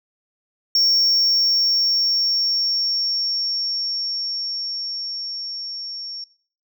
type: tone with level ramp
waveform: sine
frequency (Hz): 5490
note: F8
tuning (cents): -31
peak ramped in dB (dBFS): -11 to -30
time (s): 0.75-6.24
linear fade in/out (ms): 2
effects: noise-tail reverb RT60 0.5 s tail -21 dB re dry + tanh soft clip ceiling -13 dBFS